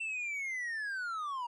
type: linear sweep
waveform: triangle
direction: down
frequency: 2700 to 932.3 Hz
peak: -33 dBFS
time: 0-1.47 s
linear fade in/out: 10 ms
effects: resampled to 24000 Hz